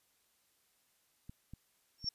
clicks, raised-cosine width 5 ms, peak -35 dBFS, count 3, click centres 1.295 / 1.536 / 2.044 s
sine tone with exponential growth, 5480 Hz, F8, 34 cents flat, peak -29 dBFS, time 1.98-2.09 s, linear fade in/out 5 ms, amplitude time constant 22 ms
effects white hiss -74 dBFS RMS until 2.14 s + resampled to 32000 Hz

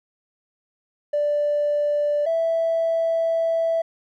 triangle tone pair in turn, 587.3 / 659.2 Hz, D5 / E5, 0 / 0 cents, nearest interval major second, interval 200 cents, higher second, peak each -15 dBFS, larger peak neither, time 1.13-2.26 / 2.26-3.82 s, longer second, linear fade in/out 10 ms, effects tanh soft clip ceiling -16 dBFS

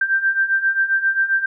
sine beating tone pair, 1568 / 1575.5 Hz, G6 / G6, 0 / +8 cents, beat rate 7.5 Hz, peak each -21 / -17 dBFS, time 0.01-1.46 s, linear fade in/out 5 ms, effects none

